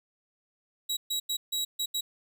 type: tone bursts at uneven times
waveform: sawtooth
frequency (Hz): 3866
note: B7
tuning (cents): -38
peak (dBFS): -25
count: 6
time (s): 0.89-0.97 / 1.1-1.2 / 1.29-1.37 / 1.52-1.65 / 1.79-1.86 / 1.94-2.01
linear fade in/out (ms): 10
effects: none